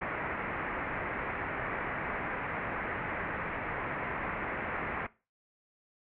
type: low-pass noise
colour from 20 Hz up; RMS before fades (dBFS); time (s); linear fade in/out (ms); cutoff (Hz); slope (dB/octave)
white; -36; 0.01-5.07; 10; 2200; 48
effects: noise-tail reverb RT60 0.3 s tail -19 dB re dry